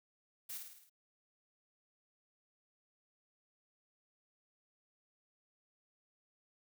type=noise with echo; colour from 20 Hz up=blue; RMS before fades=-44 dBFS; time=0.49-0.58 s; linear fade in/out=10 ms; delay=53 ms; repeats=6; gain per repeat=-4 dB; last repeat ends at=0.898 s; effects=none